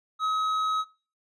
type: tone with hard clipping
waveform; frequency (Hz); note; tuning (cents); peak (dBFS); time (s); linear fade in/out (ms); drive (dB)
sine; 1275; D#6; +42; -25; 0.19-0.85; 50; 6
effects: noise-tail reverb RT60 0.4 s tail -23 dB re dry + resampled to 24000 Hz